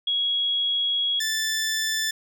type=tone pair in turn; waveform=sine / 15% pulse; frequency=3322 / 1759.8 Hz; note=G#7 / A6; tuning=0 / 0 cents; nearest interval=major seventh; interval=1100 cents; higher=first; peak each=-21 / -17 dBFS; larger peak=second; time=0.07-1.2 / 1.2-2.11 s; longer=first; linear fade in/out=5 ms; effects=none